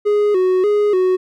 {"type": "tone with vibrato", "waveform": "triangle", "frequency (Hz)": 392, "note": "G4", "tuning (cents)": 0, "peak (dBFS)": -10, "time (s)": [0.05, 1.17], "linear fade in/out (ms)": 20, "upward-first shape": "square", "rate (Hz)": 1.7, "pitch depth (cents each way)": 100, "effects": []}